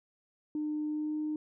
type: tone with pitch glide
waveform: sine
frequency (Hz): 302.5 to 305.3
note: D#4 to D#4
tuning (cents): -49 to -33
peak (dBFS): -30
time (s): 0.55-1.36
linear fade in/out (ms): 2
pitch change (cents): +16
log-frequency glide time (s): 0.87-1.16
effects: tanh soft clip ceiling -26 dBFS